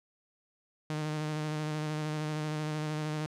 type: tone with vibrato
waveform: sawtooth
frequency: 153.1 Hz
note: D#3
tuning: 28 cents flat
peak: -28 dBFS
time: 0.9-3.26 s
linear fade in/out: 0 ms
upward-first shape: square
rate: 13 Hz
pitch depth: 18 cents each way
effects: low-pass 8000 Hz 12 dB/octave